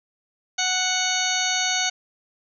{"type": "harmonic tone with a mistuned harmonic", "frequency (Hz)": 740, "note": "F#5", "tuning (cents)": 0, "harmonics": [1, 2, 3, 4, 5, 6, 8, 9], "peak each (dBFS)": [-29, -29, -29, -29, -29, -29, -29, -29], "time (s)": [0.58, 1.9], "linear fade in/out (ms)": 10, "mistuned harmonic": 9, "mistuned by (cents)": -35, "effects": []}